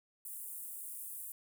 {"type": "high-pass noise", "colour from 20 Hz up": "pink", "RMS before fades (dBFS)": -45, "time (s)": [0.25, 1.32], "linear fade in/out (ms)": 2, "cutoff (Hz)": 8700, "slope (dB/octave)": 48, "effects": []}